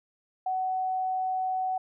sine tone, 749 Hz, F#5, 21 cents sharp, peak -26 dBFS, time 0.46-1.78 s, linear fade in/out 5 ms, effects none

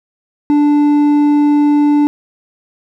sine tone with hard clipping, 293.2 Hz, D4, 3 cents flat, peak -9 dBFS, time 0.5-2.07 s, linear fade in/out 0 ms, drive 5 dB, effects none

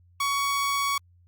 sawtooth tone, 1121 Hz, C#6, 19 cents sharp, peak -20 dBFS, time 0.2-0.98 s, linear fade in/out 5 ms, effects added 88 Hz sine -55 dBFS peak until 1.27 s + Opus 48 kbps

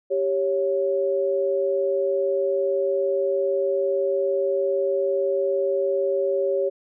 sine tone pair together, 392 / 554.4 Hz, G4 / C#5, 0 / 0 cents, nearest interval tritone, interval 600 cents, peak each -23 / -22 dBFS, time 0.1-6.7 s, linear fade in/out 20 ms, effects none

